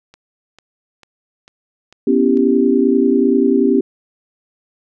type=click train; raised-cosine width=0.2 ms; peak=-25 dBFS; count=6; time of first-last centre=0.14-2.372 s; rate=2.24 Hz
type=chord; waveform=sine; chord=C# half-diminished seventh; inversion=third; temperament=equal; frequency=246.9 / 277.2 / 329.6 / 392 Hz; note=B3 / C#4 / E4 / G4; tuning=0 / 0 / 0 / 0 cents; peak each=-15 / -15 / -20 / -15 dBFS; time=2.07-3.81 s; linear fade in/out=5 ms
effects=none